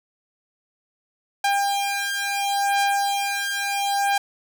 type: beating tone pair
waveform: sawtooth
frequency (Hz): 800 / 800.73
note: G5 / G5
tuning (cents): +35 / +37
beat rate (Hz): 0.73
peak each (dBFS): -20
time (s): 1.44-4.18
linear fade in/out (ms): 5
effects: none